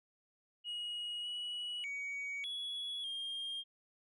sine tone with pitch steps, 2895 / 2928 / 2252 / 3373 / 3215 Hz, F#7 / F#7 / C#7 / G#7 / G7, -38 / -19 / +27 / +26 / +43 cents, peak -36 dBFS, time 0.64-3.64 s, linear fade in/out 50 ms, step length 600 ms, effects tanh soft clip ceiling -37 dBFS

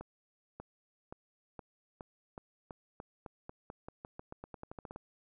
accelerating click train, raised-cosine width 1 ms, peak -30 dBFS, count 23, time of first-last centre 0.01-4.961 s, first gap 590 ms, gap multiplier 0.89, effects none

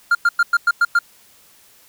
triangle tone bursts, 1400 Hz, F6, 4 cents sharp, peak -9 dBFS, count 7, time 0.11-0.99 s, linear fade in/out 5 ms, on 40 ms, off 100 ms, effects white hiss -51 dBFS RMS until 1.88 s

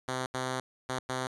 5% pulse tone bursts at uneven times, 129 Hz, C3, 24 cents flat, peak -20 dBFS, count 4, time 0.08-0.26 / 0.34-0.6 / 0.89-0.99 / 1.09-1.27 s, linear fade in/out 2 ms, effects resampled to 24000 Hz

